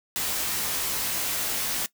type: noise with comb filter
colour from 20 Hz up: white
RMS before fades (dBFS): -28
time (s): 0.16-1.86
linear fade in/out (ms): 0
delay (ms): 17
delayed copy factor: -0.65
effects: noise-tail reverb RT60 0.1 s tail -19 dB re dry